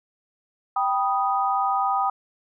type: chord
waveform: sine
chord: G augmented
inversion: none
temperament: equal with one note detuned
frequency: 784 / 978.7 / 1244.5 Hz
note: G5 / B5 / D#6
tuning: 0 / -16 / 0 cents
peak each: -23 / -27 / -24 dBFS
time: 0.76-2.1 s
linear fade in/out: 5 ms
effects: none